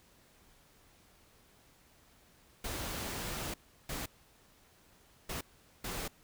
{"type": "noise bursts at uneven times", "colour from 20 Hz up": "pink", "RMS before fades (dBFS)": -39, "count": 4, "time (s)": [[2.64, 3.54], [3.89, 4.06], [5.29, 5.41], [5.84, 6.08]], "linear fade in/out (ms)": 5, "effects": ["pink hiss -64 dBFS RMS until 6.23 s"]}